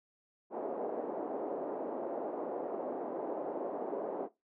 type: band-pass noise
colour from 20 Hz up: white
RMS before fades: -38 dBFS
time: 0.5-4.29 s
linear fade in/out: 50 ms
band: 290 to 670 Hz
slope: 24 dB/octave
effects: noise-tail reverb RT60 0.2 s tail -18 dB re dry